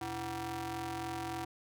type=ring-modulated tone; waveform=sawtooth; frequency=207.7 Hz; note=G#3; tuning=in tune; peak=-30 dBFS; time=0.01-1.45 s; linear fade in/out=5 ms; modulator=541 Hz; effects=none